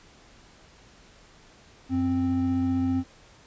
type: tone pair together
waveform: triangle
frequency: 92.5 / 262.2 Hz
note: F#2 / C4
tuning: 0 / +4 cents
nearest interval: octave + tritone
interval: 1804 cents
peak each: -28 / -21 dBFS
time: 1.89-3.04 s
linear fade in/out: 50 ms
effects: pink hiss -54 dBFS RMS until 3.46 s + resampled to 16000 Hz